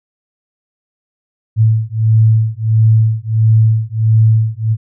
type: beating tone pair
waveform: sine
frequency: 110 / 111.5 Hz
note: A2 / A2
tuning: 0 / +23 cents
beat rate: 1.5 Hz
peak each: -11 dBFS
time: 1.56-4.77 s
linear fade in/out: 50 ms
effects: none